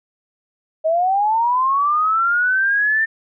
sine linear sweep, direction up, 622.3 to 1800 Hz, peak -14 dBFS, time 0.84-3.06 s, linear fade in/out 20 ms, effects none

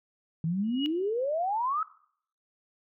sine exponential sweep, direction up, 155.8 to 1320 Hz, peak -26 dBFS, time 0.44-1.83 s, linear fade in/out 2 ms
sine tone with exponential growth, 2896 Hz, F#7, 38 cents flat, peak -27 dBFS, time 0.64-0.86 s, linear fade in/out 0 ms, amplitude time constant 46 ms
effects noise-tail reverb RT60 0.6 s tail -19 dB re dry

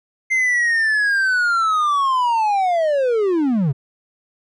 triangle linear sweep, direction down, 2093 to 123.47 Hz, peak -13 dBFS, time 0.3-3.73 s, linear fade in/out 20 ms, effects resampled to 24000 Hz

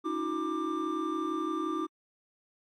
triangle tone cluster, 288 / 319.3 / 365.4 / 1186 Hz, D4 / D#4 / F#4 / D6, -34 / +45 / -22 / +17 cents, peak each -38 / -31 / -35 / -33 dBFS, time 0.04-1.87 s, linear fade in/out 20 ms, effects AAC 64 kbps

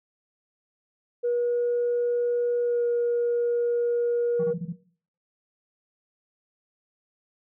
sine tone with pitch glide, 481.3 to 476.6 Hz, B4 to A#4, -45 to +38 cents, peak -21 dBFS, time 1.23-4.54 s, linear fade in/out 20 ms, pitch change -17 cents, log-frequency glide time 2.62-2.84 s
sine tone bursts, 174.61 Hz, F3, in tune, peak -27 dBFS, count 5, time 4.39-4.728 s, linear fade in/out 10 ms, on 50 ms, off 22 ms
effects noise-tail reverb RT60 0.5 s tail -18 dB re dry + tanh soft clip ceiling -18 dBFS

